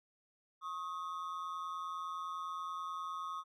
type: ring-modulated tone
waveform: triangle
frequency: 1174.7 Hz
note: D6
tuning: in tune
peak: -34 dBFS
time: 0.61-3.44 s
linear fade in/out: 50 ms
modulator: 84.8 Hz
effects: none